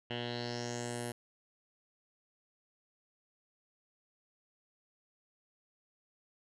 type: tone with low-pass filter sweep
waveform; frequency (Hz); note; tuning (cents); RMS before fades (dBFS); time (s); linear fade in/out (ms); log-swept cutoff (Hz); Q
10% pulse; 120; B2; -49; -39; 0.1-1.12; 5; 2900 to 11000; 4.5
effects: none